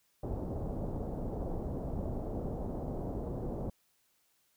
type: low-pass noise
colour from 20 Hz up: pink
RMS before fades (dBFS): -37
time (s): 0.23-3.7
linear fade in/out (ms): 5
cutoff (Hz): 700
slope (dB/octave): 24
effects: white hiss -73 dBFS RMS until 4.56 s